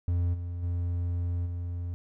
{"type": "tone with level steps", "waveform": "triangle", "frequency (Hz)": 87.31, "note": "F2", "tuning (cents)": 0, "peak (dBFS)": [-22, -30, -25, -29], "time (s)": [0.08, 1.94], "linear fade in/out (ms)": 0, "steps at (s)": [0.33, 0.62, 1.45], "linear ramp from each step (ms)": 20, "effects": []}